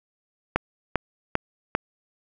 click train, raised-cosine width 0.5 ms, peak -5 dBFS, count 4, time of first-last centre 0.56-1.75 s, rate 2.52 Hz, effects none

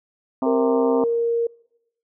harmonic tone, 131.4 Hz, C3, 8 cents sharp, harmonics 2 / 3 / 4 / 5 / 6 / 7 / 8 / 9, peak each -21 / -34 / -31 / -27 / -32 / -30 / -34 / -36 dBFS, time 0.42-1.04 s, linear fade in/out 2 ms
sine tone, 466.2 Hz, A#4, in tune, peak -18 dBFS, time 0.46-1.47 s, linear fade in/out 5 ms
effects noise-tail reverb RT60 0.9 s tail -26 dB re dry

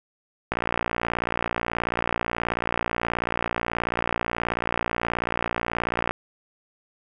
click train, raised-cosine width 0.5 ms, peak -9 dBFS, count 328, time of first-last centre 0.52-6.11 s, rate 58.5 Hz, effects none

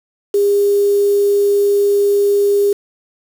sine tone with quantisation, 404.9 Hz, G#4, 44 cents flat, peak -10 dBFS, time 0.34-2.73 s, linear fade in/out 5 ms, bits 5, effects none

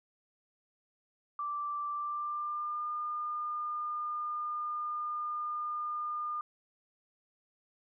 sine tone with pitch glide, 1171 to 1210.9 Hz, D6 to D#6, -5 to -47 cents, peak -33 dBFS, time 1.39-6.41 s, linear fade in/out 2 ms, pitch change +58 cents, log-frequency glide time 1.9-2.89 s, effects none

